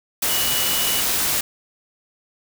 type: tone in noise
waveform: sine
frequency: 2938 Hz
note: F#7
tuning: 13 cents flat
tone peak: -26 dBFS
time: 0.29-1.01 s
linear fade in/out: 5 ms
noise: white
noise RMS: -21 dBFS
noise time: 0.22-1.41 s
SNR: -8 dB
effects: none